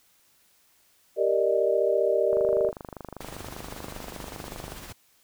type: chord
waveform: sine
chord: Eb major seventh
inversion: first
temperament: equal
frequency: 392 / 466.2 / 587.3 / 622.3 Hz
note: G4 / Bb4 / D5 / Eb5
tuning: 0 / 0 / 0 / 0 cents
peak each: -26 dBFS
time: 1.16-2.72 s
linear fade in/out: 50 ms
type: click train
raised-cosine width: 1 ms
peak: -23 dBFS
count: 61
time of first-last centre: 2.33-4.72 s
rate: 25.1 Hz
type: noise with tremolo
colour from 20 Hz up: pink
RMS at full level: -40 dBFS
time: 3.2-4.93 s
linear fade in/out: 10 ms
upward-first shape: sine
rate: 16 Hz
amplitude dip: 40%
effects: white hiss -63 dBFS RMS until 5.23 s